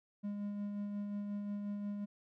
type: tone with tremolo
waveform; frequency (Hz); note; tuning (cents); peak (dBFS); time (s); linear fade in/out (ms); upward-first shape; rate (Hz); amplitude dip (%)
triangle; 204.4; G#3; -27; -34; 0.23-2.06; 20; sine; 5.6; 30
effects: none